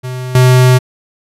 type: tone with level steps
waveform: square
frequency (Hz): 127.1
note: C3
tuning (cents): -50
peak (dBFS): -20 / -5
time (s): 0.03-0.79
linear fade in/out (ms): 20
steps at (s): 0.35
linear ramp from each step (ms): 2
effects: resampled to 32000 Hz